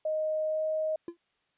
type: tone with pitch glide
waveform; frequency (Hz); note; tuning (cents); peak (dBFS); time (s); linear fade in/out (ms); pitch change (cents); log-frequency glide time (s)
sine; 622.3 to 626.3; D#5 to D#5; 0 to +11; -27; 0.05-0.96; 5; +11; 0.47-0.63
type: tone with exponential decay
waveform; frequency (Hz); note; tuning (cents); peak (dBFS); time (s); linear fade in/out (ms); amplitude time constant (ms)
triangle; 341.7; F4; -38; -29; 1.08-1.17; 2; 19
effects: white hiss -74 dBFS RMS until 1.57 s + resampled to 8000 Hz